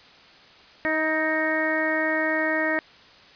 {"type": "harmonic tone with a mistuned harmonic", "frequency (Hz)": 314.8, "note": "D#4", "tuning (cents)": 20, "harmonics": [1, 2, 3, 4, 5, 6, 7], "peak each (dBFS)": [-28, -27, -34, -35, -32, -25, -34], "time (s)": [0.85, 2.79], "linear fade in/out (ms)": 0, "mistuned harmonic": 6, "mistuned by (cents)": -24, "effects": ["white hiss -50 dBFS RMS until 3.35 s", "resampled to 11025 Hz"]}